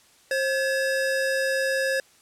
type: tone pair together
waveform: square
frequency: 533 / 1698.5 Hz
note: C5 / G#6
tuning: +32 / +38 cents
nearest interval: octave + minor sixth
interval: 2006 cents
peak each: -25 / -27 dBFS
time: 0.31-2 s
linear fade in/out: 2 ms
effects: white hiss -57 dBFS RMS until 2.21 s + low-pass 10000 Hz 12 dB/octave